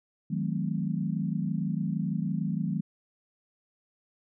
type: tone cluster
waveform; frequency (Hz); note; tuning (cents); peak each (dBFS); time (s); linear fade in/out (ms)
sine; 159.3 / 185.7 / 216.9 / 260.5; D#3 / F#3 / A3 / C4; +41 / +7 / -25 / -7; -31 / -31 / -33 / -39; 0.3-2.81; 10
effects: none